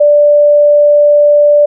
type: tone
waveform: sine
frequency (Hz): 587.3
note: D5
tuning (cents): 0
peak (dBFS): -3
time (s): 0-1.66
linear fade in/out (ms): 10
effects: none